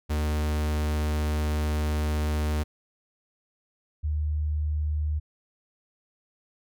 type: tone pair in turn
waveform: 45% pulse / sine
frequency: 75.7 / 75.7 Hz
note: D#2 / D#2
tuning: -47 / -47 cents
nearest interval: unison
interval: 0 cents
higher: neither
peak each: -24 dBFS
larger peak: neither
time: 0.09-2.64 / 4.03-5.2 s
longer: first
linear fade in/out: 20 ms
effects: none